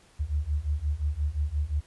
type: beating tone pair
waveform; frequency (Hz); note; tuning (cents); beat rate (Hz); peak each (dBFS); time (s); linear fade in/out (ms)
sine; 71 / 76.7; C#2 / D#2; +42 / -24; 5.7; -29 / -28; 0.19-1.81; 20
effects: pink hiss -59 dBFS RMS until 1.86 s + resampled to 24000 Hz